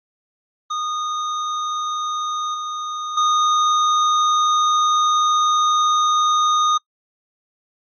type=tone with level steps; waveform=square; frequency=1232 Hz; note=D#6; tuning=17 cents flat; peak=-22 / -25 / -15 dBFS; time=0.7-6.78 s; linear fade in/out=10 ms; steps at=2.54 / 3.17 s; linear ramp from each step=5 ms; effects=noise-tail reverb RT60 0.1 s tail -26 dB re dry + MP3 32 kbps